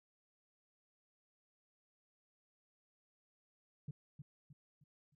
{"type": "tone with echo", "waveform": "sine", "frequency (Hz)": 144.5, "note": "D3", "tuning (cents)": -28, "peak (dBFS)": -39, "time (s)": [3.88, 3.91], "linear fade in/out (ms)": 5, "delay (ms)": 310, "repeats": 4, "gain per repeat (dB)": -8, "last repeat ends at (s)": 5.15, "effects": ["tanh soft clip ceiling -38 dBFS"]}